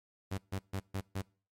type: tone bursts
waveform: sawtooth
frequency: 96.9 Hz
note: G2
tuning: 20 cents flat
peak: -30 dBFS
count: 5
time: 0.31-1.22 s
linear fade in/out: 10 ms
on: 70 ms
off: 140 ms
effects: noise-tail reverb RT60 0.4 s tail -24 dB re dry + MP3 64 kbps